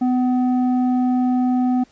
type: tone with low-pass filter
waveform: square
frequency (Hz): 251.5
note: B3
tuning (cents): +32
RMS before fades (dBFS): -18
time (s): 0.01-1.84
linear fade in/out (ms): 10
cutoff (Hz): 560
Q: 6.8
effects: pink hiss -55 dBFS RMS until 1.91 s + resampled to 16000 Hz